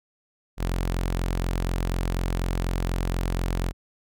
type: tone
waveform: sawtooth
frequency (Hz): 44.11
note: F1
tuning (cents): +18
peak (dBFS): -20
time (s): 0.57-3.73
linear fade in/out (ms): 50
effects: none